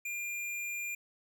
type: tone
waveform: square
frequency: 2400 Hz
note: D7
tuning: 37 cents sharp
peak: -36 dBFS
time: 0.05-0.95 s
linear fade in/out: 5 ms
effects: none